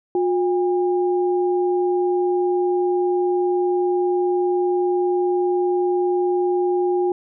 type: tone pair together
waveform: sine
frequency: 359 / 808 Hz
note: F4 / G#5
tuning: +48 / -48 cents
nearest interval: octave + major second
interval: 1404 cents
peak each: -17 / -26 dBFS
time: 0.15-7.12 s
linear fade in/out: 2 ms
effects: none